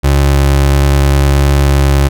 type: tone with vibrato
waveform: 30% pulse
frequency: 69.7 Hz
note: C#2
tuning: 10 cents sharp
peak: -4 dBFS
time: 0.03-2.09 s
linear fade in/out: 20 ms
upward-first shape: triangle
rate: 1.5 Hz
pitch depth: 10 cents each way
effects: none